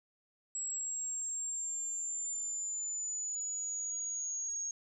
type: exponential sweep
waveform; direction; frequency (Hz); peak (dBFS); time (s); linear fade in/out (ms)
sine; down; 7710 to 6550; -35; 0.55-4.71; 2
effects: none